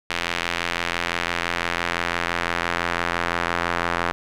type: tone with band-pass filter sweep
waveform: sawtooth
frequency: 85.9 Hz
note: F2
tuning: 28 cents flat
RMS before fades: -25 dBFS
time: 0.1-4.12 s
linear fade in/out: 0 ms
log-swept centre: 2500 to 1400 Hz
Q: 1.2
effects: none